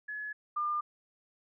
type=tone pair in turn; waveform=sine; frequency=1700 / 1202.1 Hz; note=G#6 / D6; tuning=+40 / +40 cents; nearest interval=tritone; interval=600 cents; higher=first; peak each=-36 / -29 dBFS; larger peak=second; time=0.08-0.33 / 0.56-0.81 s; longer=neither; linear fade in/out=10 ms; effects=none